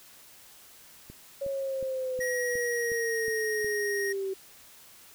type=click train; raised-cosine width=3 ms; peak=-32 dBFS; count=8; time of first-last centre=1.1-3.645 s; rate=2.75 Hz
type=linear sweep; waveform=sine; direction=down; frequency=554.4 to 381.8 Hz; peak=-29 dBFS; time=1.41-4.34 s; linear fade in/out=10 ms
type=tone with pitch glide; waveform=square; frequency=1899 to 1870.7 Hz; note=A#6 to A#6; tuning=+32 to +6 cents; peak=-31 dBFS; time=2.2-4.13 s; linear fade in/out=10 ms; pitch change=-26 cents; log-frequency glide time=2.69-3.22 s
effects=white hiss -53 dBFS RMS until 5.14 s

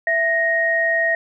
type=tone pair together; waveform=sine; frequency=662 / 1869.3 Hz; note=E5 / A#6; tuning=+7 / +4 cents; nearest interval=octave + tritone; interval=1797 cents; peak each=-21 / -17 dBFS; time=0.07-1.15 s; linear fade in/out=2 ms; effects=none

